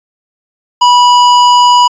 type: tone with hard clipping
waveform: sine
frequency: 979 Hz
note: B5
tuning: 15 cents flat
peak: -5 dBFS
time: 0.81-1.88 s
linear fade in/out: 10 ms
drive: 16 dB
effects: resampled to 16000 Hz